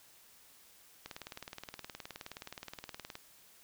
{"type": "click train", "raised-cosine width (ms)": 0.2, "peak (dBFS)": -26, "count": 41, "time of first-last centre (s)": [1.06, 3.154], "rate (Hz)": 19.1, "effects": ["white hiss -61 dBFS RMS until 3.63 s"]}